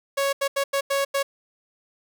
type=tone bursts at uneven times; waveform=sawtooth; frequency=554.4 Hz; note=C#5; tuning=in tune; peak=-17 dBFS; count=6; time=0.17-0.33 / 0.41-0.48 / 0.56-0.64 / 0.73-0.81 / 0.9-1.05 / 1.14-1.23 s; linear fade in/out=10 ms; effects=none